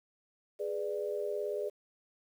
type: chord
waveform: sine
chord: G# diminished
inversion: none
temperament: equal with one note detuned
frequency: 415.3 / 493.9 / 591.8 Hz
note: G#4 / B4 / D5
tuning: 0 / 0 / +13 cents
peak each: -35 / -40 / -37 dBFS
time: 0.59-1.7 s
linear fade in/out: 20 ms
effects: 10-bit